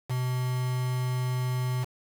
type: tone with quantisation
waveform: triangle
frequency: 126.4 Hz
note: B2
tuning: 41 cents sharp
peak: -24 dBFS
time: 0.09-1.85 s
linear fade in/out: 20 ms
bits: 6
effects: none